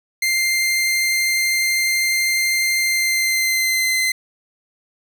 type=tone with pitch glide; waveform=sawtooth; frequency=2096 to 2060 Hz; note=C7 to C7; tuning=+2 to -28 cents; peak=-13 dBFS; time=0.22-4.12 s; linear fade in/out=5 ms; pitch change=-30 cents; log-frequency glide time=2.81-4.01 s; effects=none